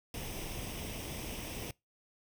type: noise with comb filter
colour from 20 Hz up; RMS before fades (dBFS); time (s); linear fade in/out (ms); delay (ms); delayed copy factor
pink; -41; 0.14-1.71; 2; 0.35; +0.6
effects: noise-tail reverb RT60 0.2 s tail -23 dB re dry